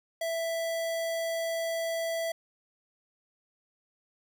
square tone, 661 Hz, E5, 5 cents sharp, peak -30 dBFS, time 0.21-2.32 s, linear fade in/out 5 ms, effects none

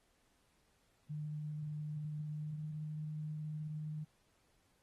sine tone with pitch glide, 151.1 to 153.12 Hz, D3 to D#3, +50 to -27 cents, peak -39 dBFS, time 1.09-4.05 s, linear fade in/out 20 ms, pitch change +23 cents, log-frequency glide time 2.29-2.68 s, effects pink hiss -75 dBFS RMS until 4.82 s + AAC 32 kbps

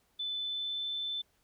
sine tone with pitch glide, 3508 to 3528 Hz, A7 to A7, -6 to +4 cents, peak -33 dBFS, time 0.19-1.22 s, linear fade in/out 10 ms, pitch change +10 cents, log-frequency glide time 0.36-0.86 s, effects pink hiss -72 dBFS RMS until 1.43 s

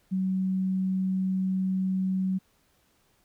sine tone, 188.3 Hz, F#3, 31 cents sharp, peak -24 dBFS, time 0.11-2.39 s, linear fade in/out 20 ms, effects pink hiss -67 dBFS RMS until 3.24 s

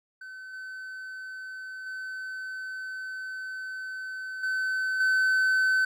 triangle tone with level steps, 1524 Hz, G6, 49 cents flat, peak -38 / -35 / -32 / -24 / -19 dBFS, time 0.21-5.85 s, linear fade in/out 5 ms, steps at 0.53 / 1.86 / 4.43 / 5 s, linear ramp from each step 5 ms, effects none

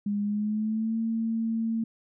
sine tone with pitch glide, 204.7 to 225.8 Hz, G#3 to A3, -25 to +45 cents, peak -25 dBFS, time 0.06-1.84 s, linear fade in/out 5 ms, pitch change +170 cents, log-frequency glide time 0.22-0.97 s, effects none

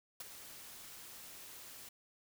white noise with ADSR envelope, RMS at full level -43 dBFS, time 0.2-1.89 s, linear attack 5 ms, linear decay 21 ms, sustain -9 dB, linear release 6 ms, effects none

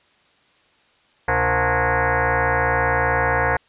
sine tone with frequency modulation, 466.2 Hz, A#4, in tune, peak -16 dBFS, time 1.28-3.57 s, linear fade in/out 5 ms, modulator 198 Hz, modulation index 7.3, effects white hiss -58 dBFS RMS until 3.68 s + resampled to 8000 Hz

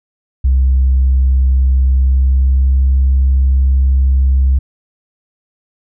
sine tone with pitch glide, 65.41 to 66.4 Hz, C2 to C2, 0 to +26 cents, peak -6 dBFS, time 0.44-4.59 s, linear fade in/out 10 ms, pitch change +26 cents, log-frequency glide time 1.85-2.9 s, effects tanh soft clip ceiling -5 dBFS

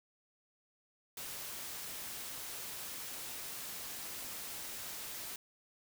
white noise, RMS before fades -44 dBFS, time 1.17-5.36 s, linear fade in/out 2 ms, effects none

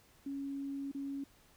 sine tone with dropouts, 277.2 Hz, C#4, in tune, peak -37 dBFS, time 0.26-1.24 s, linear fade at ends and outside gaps 5 ms, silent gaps 0.916-0.947 s, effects pink hiss -65 dBFS RMS until 1.56 s

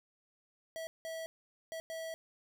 square tone bursts at uneven times, 650 Hz, E5, 24 cents flat, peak -40 dBFS, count 4, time 0.76-0.87 / 1.05-1.26 / 1.72-1.8 / 1.9-2.14 s, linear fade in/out 0 ms, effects none

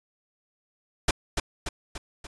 pink noise with echo, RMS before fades -21 dBFS, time 1.08-1.11 s, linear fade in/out 5 ms, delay 290 ms, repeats 4, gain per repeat -5 dB, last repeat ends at 2.27 s, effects resampled to 22050 Hz

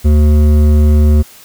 sine tone with hard clipping, 75 Hz, D2, 37 cents sharp, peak -7 dBFS, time 0.04-1.23 s, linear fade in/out 20 ms, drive 11 dB, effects white hiss -39 dBFS RMS until 1.44 s

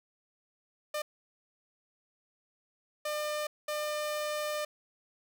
sawtooth tone bursts at uneven times, 601 Hz, D5, 40 cents sharp, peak -28 dBFS, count 3, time 0.94-1.02 / 3.05-3.47 / 3.68-4.65 s, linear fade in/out 5 ms, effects none

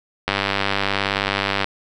click train, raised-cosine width 0.3 ms, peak -3 dBFS, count 136, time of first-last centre 0.28-1.644 s, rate 99 Hz, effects none

